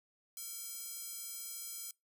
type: tone with high-pass filter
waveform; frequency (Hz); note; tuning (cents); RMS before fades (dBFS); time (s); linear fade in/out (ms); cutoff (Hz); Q
square; 459.2; A#4; -26; -45; 0.37-1.91; 2; 7600; 0.89
effects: noise-tail reverb RT60 0.2 s tail -25 dB re dry